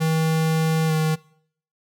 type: tone with pitch glide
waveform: square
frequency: 159.9 to 157.24 Hz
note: D#3 to D#3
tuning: +48 to +19 cents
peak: -19 dBFS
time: 0-1.16 s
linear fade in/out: 20 ms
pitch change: -29 cents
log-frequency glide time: 0.87-0.92 s
effects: noise-tail reverb RT60 0.6 s tail -22 dB re dry

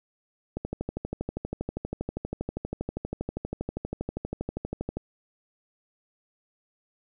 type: click train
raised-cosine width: 2 ms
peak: -17 dBFS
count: 56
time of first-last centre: 0.57-4.97 s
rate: 12.5 Hz
effects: none

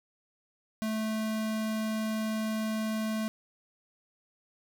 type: tone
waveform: square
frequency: 218.4 Hz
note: A3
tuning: 13 cents flat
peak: -30 dBFS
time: 0.82-3.28 s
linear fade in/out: 0 ms
effects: none

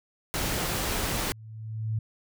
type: noise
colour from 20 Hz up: pink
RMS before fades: -29 dBFS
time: 0.34-1.32 s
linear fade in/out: 0 ms
type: tone with exponential growth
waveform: sine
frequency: 110 Hz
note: A2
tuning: in tune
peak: -24 dBFS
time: 0.74-1.99 s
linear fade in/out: 5 ms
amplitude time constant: 270 ms
effects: none

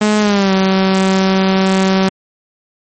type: tone with pitch glide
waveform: sawtooth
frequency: 211.6 to 190.7 Hz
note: G#3 to G3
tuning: +33 to -47 cents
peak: -6 dBFS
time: 0.01-2.09 s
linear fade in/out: 5 ms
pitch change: -180 cents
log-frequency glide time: 0.2-0.52 s
effects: MP3 32 kbps

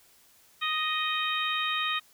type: harmonic tone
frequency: 622.3 Hz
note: D#5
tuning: in tune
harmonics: 2 / 3 / 4 / 5 / 6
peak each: -31 / -34 / -33 / -35 / -33 dBFS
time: 0.61-2 s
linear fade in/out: 20 ms
effects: white hiss -60 dBFS RMS until 2.13 s

